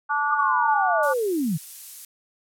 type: harmonic tone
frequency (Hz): 290.9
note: D4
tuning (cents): -16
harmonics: 3 / 4 / 5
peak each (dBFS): -25 / -25 / -25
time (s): 0.09-1.14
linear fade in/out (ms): 20
type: linear sweep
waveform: sine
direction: down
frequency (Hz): 1220 to 139.1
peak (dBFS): -21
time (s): 0.3-1.58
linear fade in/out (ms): 20
type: noise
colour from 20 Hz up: violet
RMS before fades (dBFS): -35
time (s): 1.03-2.05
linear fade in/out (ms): 2
effects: low-pass 12000 Hz 12 dB/octave